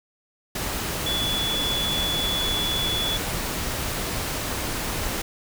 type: tone in noise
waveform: sine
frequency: 3424 Hz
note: A7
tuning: 48 cents flat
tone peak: -24 dBFS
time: 1.06-3.17 s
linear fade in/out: 5 ms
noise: pink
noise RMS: -28 dBFS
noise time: 0.55-5.22 s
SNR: +1 dB
effects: none